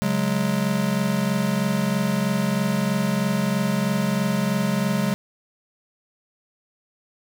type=chord; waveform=square; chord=C# suspended fourth; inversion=none; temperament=just; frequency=138.59 / 184.79 / 207.9 Hz; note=C#3 / F#3 / G#3; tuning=0 / -2 / +2 cents; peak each=-28 / -25 / -24 dBFS; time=0.02-5.14 s; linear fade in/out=0 ms; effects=none